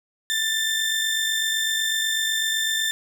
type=tone pair together; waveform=30% pulse; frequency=1771 / 3590 Hz; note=A6 / A7; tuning=+11 / +34 cents; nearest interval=octave; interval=1223 cents; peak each=-22 dBFS; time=0.3-2.91 s; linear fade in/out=0 ms; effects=none